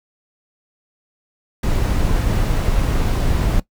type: noise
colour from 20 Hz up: brown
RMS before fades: -17 dBFS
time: 1.63-3.6 s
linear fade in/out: 5 ms
effects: noise-tail reverb RT60 0.1 s tail -18 dB re dry